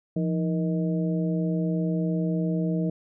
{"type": "harmonic tone with a mistuned harmonic", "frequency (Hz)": 157.2, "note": "D#3", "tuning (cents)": 18, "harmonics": [1, 2, 3, 4], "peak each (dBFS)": [-24, -30, -34, -36], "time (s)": [0.16, 2.9], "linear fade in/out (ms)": 5, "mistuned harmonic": 1, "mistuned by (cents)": 150, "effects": []}